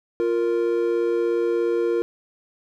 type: tone pair together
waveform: triangle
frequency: 349.2 / 466.1 Hz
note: F4 / A#4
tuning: 0 / 0 cents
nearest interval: perfect fourth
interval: 500 cents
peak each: -20 dBFS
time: 0.2-2.02 s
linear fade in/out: 0 ms
effects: none